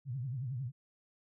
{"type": "tone with vibrato", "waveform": "sine", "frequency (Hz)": 128.2, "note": "C3", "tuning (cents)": -35, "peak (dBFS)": -35, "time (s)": [0.05, 0.72], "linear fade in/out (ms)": 50, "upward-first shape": "triangle", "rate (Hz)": 11, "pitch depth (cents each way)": 210, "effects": []}